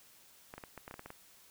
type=clicks; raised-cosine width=0.5 ms; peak=-30 dBFS; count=10; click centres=0.539 / 0.58 / 0.638 / 0.777 / 0.879 / 0.911 / 0.941 / 0.994 / 1.06 / 1.104 s; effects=white hiss -61 dBFS RMS until 1.5 s